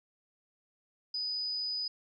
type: tone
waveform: sine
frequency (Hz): 4978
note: D#8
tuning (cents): 0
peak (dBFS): -32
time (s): 1.14-1.88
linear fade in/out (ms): 5
effects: none